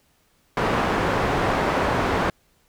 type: low-pass noise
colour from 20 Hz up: white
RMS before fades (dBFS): -22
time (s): 0.57-2.3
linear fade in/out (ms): 2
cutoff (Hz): 1100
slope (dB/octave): 12
effects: pink hiss -63 dBFS RMS until 2.68 s